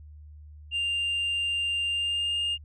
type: tone with pitch glide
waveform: sine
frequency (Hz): 2794 to 2822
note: F7 to F7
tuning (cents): 0 to +17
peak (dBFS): -23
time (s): 0.71-2.58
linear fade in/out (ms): 50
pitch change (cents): +17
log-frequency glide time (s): 1.88-2.39
effects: tanh soft clip ceiling -24 dBFS + added 75 Hz sine -44 dBFS peak until 2.64 s

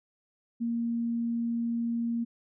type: tone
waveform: sine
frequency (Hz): 233.4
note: A#3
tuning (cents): +2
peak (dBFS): -27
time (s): 0.6-2.25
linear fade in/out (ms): 20
effects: none

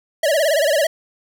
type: tone with vibrato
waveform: square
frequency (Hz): 606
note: D#5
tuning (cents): -46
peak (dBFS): -15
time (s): 0.23-0.87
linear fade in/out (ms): 5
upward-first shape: sine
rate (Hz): 18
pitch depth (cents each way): 150
effects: none

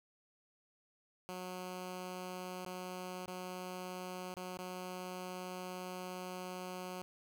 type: tone with dropouts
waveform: 10% pulse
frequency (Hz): 182.7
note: F#3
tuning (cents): -22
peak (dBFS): -34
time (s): 1.29-7.02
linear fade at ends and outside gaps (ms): 0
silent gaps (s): 2.648-2.663 / 3.26-3.279 / 4.34-4.367 / 4.574-4.589
effects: none

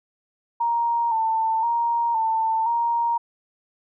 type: tone with vibrato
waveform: sine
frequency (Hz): 914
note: A#5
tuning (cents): -34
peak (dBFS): -19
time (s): 0.6-3.18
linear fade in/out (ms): 10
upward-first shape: square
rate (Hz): 0.97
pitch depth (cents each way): 42
effects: none

